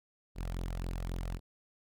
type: tone with flanger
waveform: sawtooth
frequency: 43.65 Hz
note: F1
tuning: in tune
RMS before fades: -37 dBFS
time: 0.35-1.4 s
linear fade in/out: 50 ms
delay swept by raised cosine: 0.21 to 1.61 ms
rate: 3.8 Hz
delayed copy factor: +0.6
effects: none